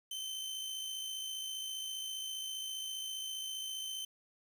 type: tone with amplitude modulation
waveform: sawtooth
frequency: 3082 Hz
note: G7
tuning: 30 cents flat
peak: -34 dBFS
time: 0.11-4.05 s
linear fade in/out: 5 ms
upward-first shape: sine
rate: 55 Hz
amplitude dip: 35%
effects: 10-bit